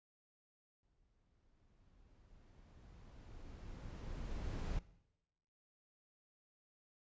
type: noise with exponential growth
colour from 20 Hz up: brown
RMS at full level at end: -39 dBFS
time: 0.83-4.79 s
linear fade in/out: 2 ms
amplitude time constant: 860 ms
effects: noise-tail reverb RT60 0.9 s tail -19 dB re dry + resampled to 16000 Hz